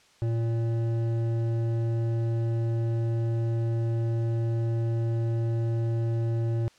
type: tone with hard clipping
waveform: sine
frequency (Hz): 115.1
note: A#2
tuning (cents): -22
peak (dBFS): -26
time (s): 0.22-6.68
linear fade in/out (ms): 0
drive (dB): 10
effects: white hiss -59 dBFS RMS until 6.78 s + low-pass 6000 Hz 12 dB/octave